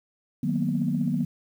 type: chord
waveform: sine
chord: B major seventh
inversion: first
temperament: just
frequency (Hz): 154.34 / 185.21 / 231.5 / 246.9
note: D#3 / F#3 / A#3 / B3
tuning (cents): -14 / +2 / -12 / 0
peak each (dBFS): -28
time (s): 0.43-1.25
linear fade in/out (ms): 5
effects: tanh soft clip ceiling -12 dBFS + 9-bit